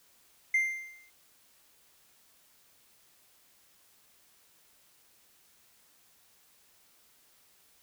triangle tone with exponential decay, 2094 Hz, C7, 1 cent sharp, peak -19 dBFS, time 0.54-1.1 s, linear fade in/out 5 ms, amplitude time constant 120 ms, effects tanh soft clip ceiling -17 dBFS + white hiss -64 dBFS RMS until 7.82 s

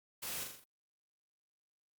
white noise with echo, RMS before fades -42 dBFS, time 0.22-0.44 s, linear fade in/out 10 ms, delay 41 ms, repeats 5, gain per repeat -4 dB, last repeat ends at 0.645 s, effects Opus 48 kbps

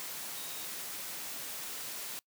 sine tone in noise, 3756 Hz, A#7, 12 cents sharp, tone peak -50 dBFS, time 0.37-0.65 s, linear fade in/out 0 ms, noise white, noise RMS -41 dBFS, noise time 0-2.19 s, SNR -12 dB, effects noise-tail reverb RT60 0.1 s tail -24 dB re dry + high-pass 150 Hz 12 dB/octave

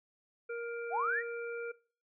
harmonic tone, 469.1 Hz, A#4, 11 cents sharp, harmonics 1 / 3 / 5, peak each -37 / -43 / -50 dBFS, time 0.49-1.72 s, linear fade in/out 10 ms
sine linear sweep, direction up, 622.3 to 1975.5 Hz, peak -30 dBFS, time 0.9-1.23 s, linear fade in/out 50 ms
effects noise-tail reverb RT60 0.4 s tail -21 dB re dry

